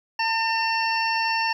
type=harmonic tone; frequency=903 Hz; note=A5; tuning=45 cents sharp; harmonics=1 / 2 / 3 / 5 / 6; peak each=-24 / -28 / -27 / -34 / -31 dBFS; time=0.19-1.53 s; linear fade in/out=5 ms; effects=9-bit